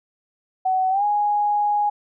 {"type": "tone with pitch glide", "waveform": "sine", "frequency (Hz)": [751, 828.5], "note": ["F#5", "G#5"], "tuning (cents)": [26, -4], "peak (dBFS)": -17, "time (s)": [0.65, 1.9], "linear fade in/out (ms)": 10, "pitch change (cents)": 170, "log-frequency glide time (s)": [0.9, 1.04], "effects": []}